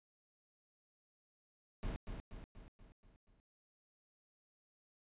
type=noise with echo; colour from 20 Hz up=brown; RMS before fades=-40 dBFS; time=1.83-1.96 s; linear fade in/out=0 ms; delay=240 ms; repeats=6; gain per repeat=-5 dB; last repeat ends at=3.4 s; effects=resampled to 8000 Hz